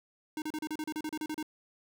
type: tone bursts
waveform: square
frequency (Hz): 308.2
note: D#4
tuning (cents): -16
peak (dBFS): -34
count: 13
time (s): 0.37-1.428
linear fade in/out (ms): 2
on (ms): 50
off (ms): 34
effects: none